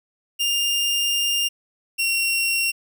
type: tone pair in turn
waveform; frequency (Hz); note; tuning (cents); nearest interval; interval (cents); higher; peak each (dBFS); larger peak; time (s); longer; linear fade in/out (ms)
sawtooth; 2805 / 2739; F7 / F7; +7 / -34; unison; 41; first; -16; neither; 0.39-1.49 / 1.98-2.72; first; 20
effects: none